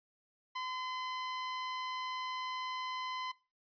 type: tone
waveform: sawtooth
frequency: 1022 Hz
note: C6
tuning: 41 cents flat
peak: -33 dBFS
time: 0.55-3.32 s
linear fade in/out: 10 ms
effects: noise-tail reverb RT60 0.3 s tail -21 dB re dry + resampled to 11025 Hz